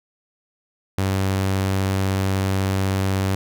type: tone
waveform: sawtooth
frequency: 96.2 Hz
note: G2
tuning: 32 cents flat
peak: -15 dBFS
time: 0.98-3.35 s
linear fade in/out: 0 ms
effects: none